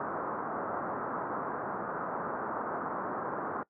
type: low-pass noise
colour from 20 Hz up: white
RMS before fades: -35 dBFS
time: 0-3.63 s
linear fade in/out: 2 ms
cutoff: 1400 Hz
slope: 48 dB/octave
effects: noise-tail reverb RT60 0.1 s tail -20 dB re dry + high-pass 200 Hz 12 dB/octave